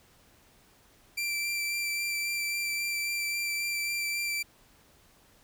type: tone with vibrato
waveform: sawtooth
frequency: 2349 Hz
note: D7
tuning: in tune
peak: -26 dBFS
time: 1.17-4.43 s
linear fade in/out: 10 ms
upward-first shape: sine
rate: 3.7 Hz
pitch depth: 13 cents each way
effects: pink hiss -61 dBFS RMS until 5.43 s

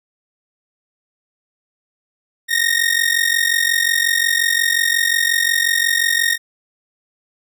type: ring-modulated tone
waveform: sawtooth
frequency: 1855 Hz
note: A#6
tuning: 9 cents flat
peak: -8 dBFS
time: 2.48-6.38 s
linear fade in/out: 50 ms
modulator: 22.8 Hz
effects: none

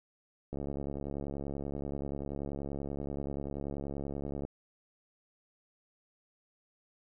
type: click train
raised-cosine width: 2 ms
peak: -25 dBFS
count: 277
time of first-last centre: 0.53-4.45 s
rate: 70.4 Hz
effects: none

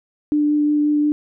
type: tone with vibrato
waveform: sine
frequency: 296.8 Hz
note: D4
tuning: 18 cents sharp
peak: -14 dBFS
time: 0.32-1.12 s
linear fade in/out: 0 ms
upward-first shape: sine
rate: 5.6 Hz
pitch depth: 8 cents each way
effects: none

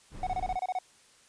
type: noise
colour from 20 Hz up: brown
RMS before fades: -40 dBFS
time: 0.1-0.58 s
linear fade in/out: 50 ms
type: tone bursts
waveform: triangle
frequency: 740 Hz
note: F#5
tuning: in tune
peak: -26 dBFS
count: 9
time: 0.23-0.788 s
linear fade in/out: 2 ms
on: 38 ms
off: 27 ms
effects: white hiss -60 dBFS RMS until 1.28 s + resampled to 22050 Hz

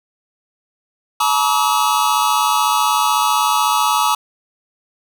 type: tone cluster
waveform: square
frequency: 863 / 959 / 1145 / 1279 Hz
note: A5 / A#5 / D6 / D#6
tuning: -34 / +49 / -44 / +47 cents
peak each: -20 dBFS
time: 1.2-4.15 s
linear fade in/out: 5 ms
effects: none

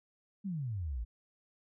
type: exponential sweep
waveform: sine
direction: down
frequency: 208.9 to 52 Hz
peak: -34 dBFS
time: 0.44-1.05 s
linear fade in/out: 20 ms
effects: none

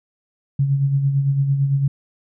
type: tone with tremolo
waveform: sine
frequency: 138.59 Hz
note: C#3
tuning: in tune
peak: -13 dBFS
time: 0.59-1.88 s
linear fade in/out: 5 ms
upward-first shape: sine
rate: 8.9 Hz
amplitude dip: 50%
effects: none

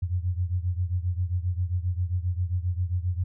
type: beating tone pair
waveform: sine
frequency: 87.31 / 94.81 Hz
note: F2 / F#2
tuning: 0 / +43 cents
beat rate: 7.5 Hz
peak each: -26 / -29 dBFS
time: 0.02-3.24 s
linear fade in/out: 10 ms
effects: none

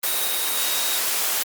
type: tone in noise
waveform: sine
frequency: 3778 Hz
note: A#7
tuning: 22 cents sharp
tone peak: -29 dBFS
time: 0.06-0.99 s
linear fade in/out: 5 ms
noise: white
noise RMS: -23 dBFS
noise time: 0.03-1.43 s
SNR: -9 dB
effects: high-pass 400 Hz 12 dB/octave + Opus 32 kbps

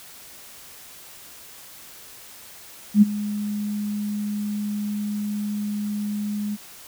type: tone with ADSR envelope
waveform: sine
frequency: 207.7 Hz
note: G#3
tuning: in tune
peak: -7 dBFS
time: 2.94-6.57 s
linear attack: 79 ms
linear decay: 22 ms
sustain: -17 dB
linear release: 32 ms
effects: white hiss -44 dBFS RMS until 6.87 s

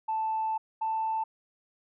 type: tone pair in turn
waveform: sine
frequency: 880 / 884.8 Hz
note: A5 / A5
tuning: 0 / +9 cents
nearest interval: unison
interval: 9 cents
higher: second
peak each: -26 dBFS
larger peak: neither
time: 0.08-0.58 / 0.81-1.24 s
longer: first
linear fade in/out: 10 ms
effects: tanh soft clip ceiling -22 dBFS

